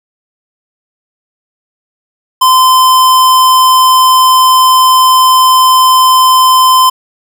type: tone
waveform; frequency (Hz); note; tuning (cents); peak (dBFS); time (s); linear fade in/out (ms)
square; 1030; C6; -28; -4; 2.41-6.9; 10
effects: none